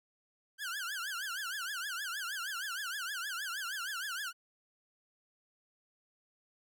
sawtooth tone with vibrato, 1527 Hz, G6, 46 cents flat, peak -33 dBFS, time 0.58-4.33 s, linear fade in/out 50 ms, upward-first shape triangle, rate 6.4 Hz, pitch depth 240 cents each way, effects none

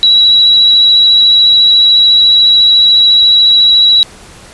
sine tone with vibrato, 3902 Hz, B7, 22 cents flat, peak -3 dBFS, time 0.03-4.03 s, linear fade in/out 0 ms, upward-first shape sine, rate 14 Hz, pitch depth 13 cents each way, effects pink hiss -35 dBFS RMS until 4.53 s + resampled to 24000 Hz

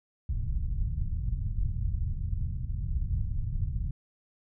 pink low-pass noise, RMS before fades -30 dBFS, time 0.29-3.91 s, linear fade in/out 5 ms, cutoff 120 Hz, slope 24 dB/octave, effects none

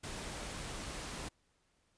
pink noise, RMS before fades -43 dBFS, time 0.03-1.29 s, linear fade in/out 10 ms, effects pink hiss -75 dBFS RMS until 1.97 s + resampled to 22050 Hz

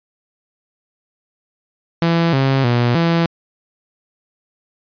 sawtooth tone with pitch steps, 167.6 / 134.8 / 120.6 / 167.6 Hz, E3 / C#3 / B2 / E3, +29 / -48 / -41 / +29 cents, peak -9 dBFS, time 2.02-3.26 s, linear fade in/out 0 ms, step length 310 ms, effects resampled to 11025 Hz

